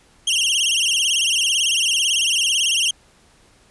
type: tone with vibrato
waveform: sawtooth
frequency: 2985 Hz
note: F#7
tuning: 15 cents sharp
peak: -13 dBFS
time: 0.27-2.91 s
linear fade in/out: 5 ms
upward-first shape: sine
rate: 18 Hz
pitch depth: 160 cents each way
effects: pink hiss -54 dBFS RMS until 3.7 s + resampled to 24000 Hz